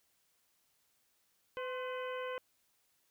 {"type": "harmonic tone with a mistuned harmonic", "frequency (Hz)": 506, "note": "B4", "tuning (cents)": 42, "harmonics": [1, 2, 3, 4, 5, 6], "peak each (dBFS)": [-39, -44, -47, -51, -52, -53], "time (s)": [1.57, 2.38], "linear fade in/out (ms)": 0, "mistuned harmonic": 2, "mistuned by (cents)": 61, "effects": ["white hiss -75 dBFS RMS until 3.1 s"]}